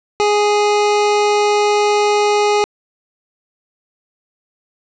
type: tone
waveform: 25% pulse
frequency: 415.3 Hz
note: G#4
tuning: in tune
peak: -8 dBFS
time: 0.2-2.64 s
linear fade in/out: 0 ms
effects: resampled to 16000 Hz + 7-bit